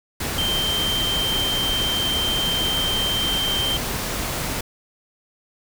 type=tone in noise; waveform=sine; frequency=3136 Hz; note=G7; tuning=in tune; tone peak=-21 dBFS; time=0.38-3.77 s; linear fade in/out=5 ms; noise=pink; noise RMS=-26 dBFS; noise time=0.2-4.61 s; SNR=+2 dB; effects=none